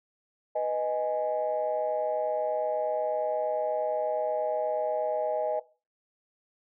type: chord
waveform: sine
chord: G# minor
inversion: first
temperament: equal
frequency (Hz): 493.9 / 622.3 / 830.6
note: B4 / D#5 / G#5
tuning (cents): 0 / 0 / 0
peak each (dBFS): -32 / -27 / -32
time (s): 0.55-5.6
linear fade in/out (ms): 10
effects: noise-tail reverb RT60 0.3 s tail -17 dB re dry + tanh soft clip ceiling -18 dBFS